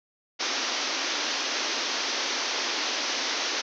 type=band-pass noise; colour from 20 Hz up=white; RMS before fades=-29 dBFS; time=0.39-3.62 s; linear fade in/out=20 ms; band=240 to 6200 Hz; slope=96 dB/octave; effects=none